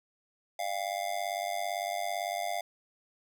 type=tone with amplitude modulation; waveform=square; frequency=698.5 Hz; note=F5; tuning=in tune; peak=-28 dBFS; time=0.59-2.61 s; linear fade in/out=5 ms; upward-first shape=sine; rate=97.8 Hz; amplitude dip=95%; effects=none